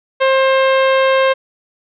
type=tone; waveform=sawtooth; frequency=531 Hz; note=C5; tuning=25 cents sharp; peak=-6 dBFS; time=0.2-1.34 s; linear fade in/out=20 ms; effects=resampled to 8000 Hz + 8-bit